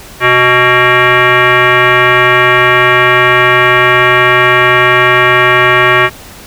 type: tone with frequency modulation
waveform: sine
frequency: 370 Hz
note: F#4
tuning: in tune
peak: -4 dBFS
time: 0.2-6.1 s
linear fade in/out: 50 ms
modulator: 497 Hz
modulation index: 4.3
effects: pink hiss -32 dBFS RMS until 6.46 s